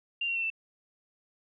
sine tone with pitch steps, 2783 / 2743 / 2704 / 2665 Hz, F7 / F7 / E7 / E7, -7 / -32 / +43 / +18 cents, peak -28 dBFS, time 0.21-0.502 s, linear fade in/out 5 ms, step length 73 ms, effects none

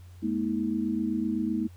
sine tone cluster, 211 / 238.8 / 318.3 Hz, G#3 / A#3 / D#4, +28 / +42 / +39 cents, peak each -30 dBFS, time 0.22-1.68 s, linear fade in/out 20 ms, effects added 89 Hz sine -45 dBFS peak until 1.76 s + pink hiss -61 dBFS RMS until 1.76 s

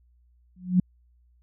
sine tone with exponential growth, 181.6 Hz, F#3, 32 cents flat, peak -13 dBFS, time 0.56-0.8 s, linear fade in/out 5 ms, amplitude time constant 51 ms, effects added 60 Hz sine -58 dBFS peak until 1.42 s

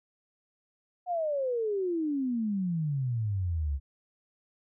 sine exponential sweep, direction down, 735 to 66.6 Hz, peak -27 dBFS, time 1.06-3.8 s, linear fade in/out 50 ms, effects none

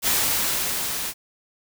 white noise with level ramp, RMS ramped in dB -20 to -29 dBFS, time 0.02-1.14 s, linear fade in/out 50 ms, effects none

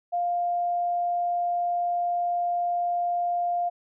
sine tone, 701 Hz, F5, 6 cents sharp, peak -23 dBFS, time 0.12-3.7 s, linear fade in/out 20 ms, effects none

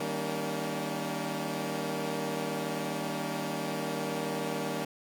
15% pulse chord, Eb dominant seventh, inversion none, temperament equal with one note detuned, 155.56 / 196 / 233.1 / 283.7 Hz, Eb3 / G3 / Bb3 / Db4, 0 / 0 / 0 / +40 cents, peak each -31 dBFS, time 0-4.85 s, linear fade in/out 5 ms, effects none

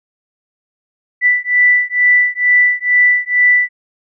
sine beating tone pair, 1975.5 / 1977.7 Hz, B6 / B6, 0 / +2 cents, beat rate 2.2 Hz, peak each -12 dBFS, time 1.21-3.69 s, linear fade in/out 50 ms, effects none

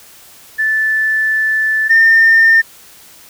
sine tone pair in turn, 1754 / 1809.6 Hz, A6 / A6, -6 / +48 cents, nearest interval minor second, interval 54 cents, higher second, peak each -11 / -4 dBFS, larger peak second, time 0.58-1.89 / 1.89-2.62 s, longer first, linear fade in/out 20 ms, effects tanh soft clip ceiling -2 dBFS + white hiss -41 dBFS RMS until 3.29 s

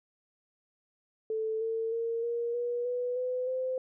sine tone with pitch steps, 440 / 450 / 460.3 / 470.8 / 481.5 / 492.5 / 503.7 / 515.2 Hz, A4 / A4 / A#4 / A#4 / B4 / B4 / B4 / C5, 0 / +39 / -22 / +17 / -44 / -5 / +34 / -27 cents, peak -29 dBFS, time 1.3-3.78 s, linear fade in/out 2 ms, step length 310 ms, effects none

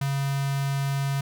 square tone with notch filter, 138.59 Hz, C#3, in tune, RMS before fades -26 dBFS, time 0.01-1.21 s, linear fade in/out 5 ms, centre 440 Hz, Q 1.5, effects none

